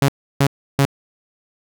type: tone bursts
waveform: sawtooth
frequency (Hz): 138.8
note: C#3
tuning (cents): +3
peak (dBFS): -8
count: 3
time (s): 0.02-0.852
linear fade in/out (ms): 2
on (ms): 64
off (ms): 320
effects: none